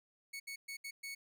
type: tone bursts at uneven times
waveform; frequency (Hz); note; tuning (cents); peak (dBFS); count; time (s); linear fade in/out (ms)
sawtooth; 2217; C#7; 0; -39; 5; 0.33-0.4 / 0.47-0.56 / 0.68-0.77 / 0.84-0.91 / 1.03-1.15; 10
effects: none